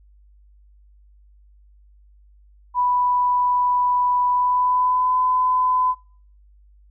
sine tone with pitch glide, 987.8 to 1010.3 Hz, B5 to B5, 0 to +39 cents, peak -16 dBFS, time 2.74-5.95 s, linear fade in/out 50 ms, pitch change +39 cents, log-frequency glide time 4.29-5.17 s, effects noise-tail reverb RT60 0.5 s tail -25 dB re dry + added 50 Hz sine -49 dBFS peak until 6.9 s

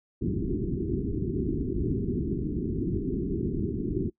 white low-pass noise, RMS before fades -29 dBFS, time 0.21-4.1 s, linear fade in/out 10 ms, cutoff 400 Hz, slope 96 dB/octave, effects noise-tail reverb RT60 0.1 s tail -21 dB re dry

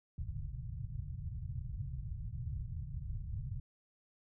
white low-pass noise, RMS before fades -41 dBFS, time 0.18-3.6 s, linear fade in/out 2 ms, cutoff 140 Hz, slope 48 dB/octave, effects none

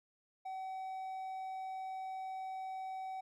triangle tone, 759 Hz, F#5, 44 cents sharp, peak -38 dBFS, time 0.45-3.21 s, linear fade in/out 10 ms, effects none

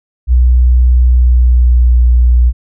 sine tone with pitch glide, 61.74 to 60.47 Hz, B1 to B1, 0 to -36 cents, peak -4 dBFS, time 0.27-2.53 s, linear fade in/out 50 ms, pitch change -36 cents, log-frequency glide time 1.04-2.03 s, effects none

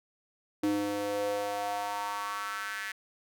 square tone with high-pass filter sweep, 102.1 Hz, G#2, 29 cents flat, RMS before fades -33 dBFS, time 0.63-2.92 s, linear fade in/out 5 ms, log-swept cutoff 310 to 1800 Hz, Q 4.1, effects none

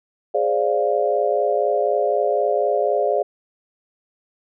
sine chord, D half-diminished seventh, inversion second, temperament equal, 415.3 / 523.3 / 587.3 / 698.5 Hz, Ab4 / C5 / D5 / F5, 0 / 0 / 0 / 0 cents, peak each -22 / -23 / -21 / -23 dBFS, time 0.34-3.23 s, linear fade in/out 10 ms, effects none

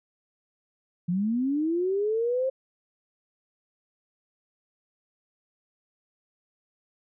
sine linear sweep, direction up, 167.9 to 535 Hz, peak -23 dBFS, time 1.08-2.5 s, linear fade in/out 10 ms, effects none

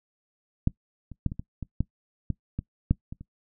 clicks, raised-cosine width 5 ms, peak -9 / -28 / -12 / -22 / -21 / -21 / -12 / -15 / -17 / -8 / -24 / -29 dBFS, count 12, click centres 0.674 / 1.117 / 1.263 / 1.319 / 1.395 / 1.627 / 1.806 / 2.303 / 2.59 / 2.91 / 3.125 / 3.21 s, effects noise-tail reverb RT60 0.1 s tail -21 dB re dry

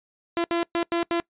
sawtooth tone bursts at uneven times, 340 Hz, F4, 46 cents flat, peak -18 dBFS, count 5, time 0.37-0.44 / 0.51-0.63 / 0.75-0.83 / 0.92-1.03 / 1.11-1.2 s, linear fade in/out 0 ms, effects noise-tail reverb RT60 0.1 s tail -23 dB re dry + resampled to 8000 Hz

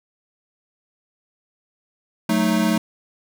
square chord, D# diminished, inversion first, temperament equal, 185 / 220 / 311.1 Hz, F#3 / A3 / D#4, 0 / 0 / 0 cents, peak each -23 / -20 / -24 dBFS, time 2.29-2.78 s, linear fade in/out 5 ms, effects none

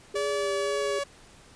sine tone with vibrato, 407.8 Hz, G#4, 32 cents flat, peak -29 dBFS, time 0.14-0.99 s, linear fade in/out 5 ms, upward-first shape triangle, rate 1.9 Hz, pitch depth 45 cents each way
sawtooth tone with pitch glide, 575 to 564.8 Hz, D5 to C#5, -37 to +32 cents, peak -24 dBFS, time 0.15-1.04 s, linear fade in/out 10 ms, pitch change -31 cents, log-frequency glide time 0.44-0.85 s
effects pink hiss -53 dBFS RMS until 1.55 s + resampled to 22050 Hz

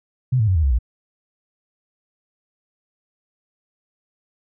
sine tone with pitch steps, 127.6 / 109.17 / 93.41 / 79.92 / 68.38 / 58.5 Hz, C3 / A2 / F#2 / D#2 / C#2 / A#1, -43 / -13 / +17 / +47 / -23 / +7 cents, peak -14 dBFS, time 0.32-0.788 s, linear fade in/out 10 ms, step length 78 ms, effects none

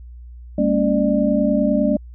sine tone cluster, 200.1 / 230 / 279.4 / 598 Hz, G3 / A#3 / C#4 / D5, +36 / -23 / +14 / +31 cents, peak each -20 dBFS, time 0.58-1.97 s, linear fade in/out 5 ms, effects added 60 Hz sine -35 dBFS peak until 2.14 s

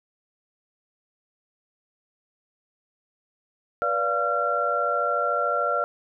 sine tone cluster, 487.5 / 581 / 695 / 1368 Hz, B4 / D5 / F5 / F6, -23 / -19 / -9 / -36 cents, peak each -30 / -27 / -29 / -24 dBFS, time 3.82-5.84 s, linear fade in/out 0 ms, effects none

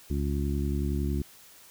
harmonic tone, 70.8 Hz, C#2, 37 cents sharp, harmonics 1 / 2 / 3 / 4 / 5, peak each -28 / -33 / -34 / -36 / -37 dBFS, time 0.1-1.22 s, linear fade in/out 5 ms, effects white hiss -53 dBFS RMS until 1.7 s

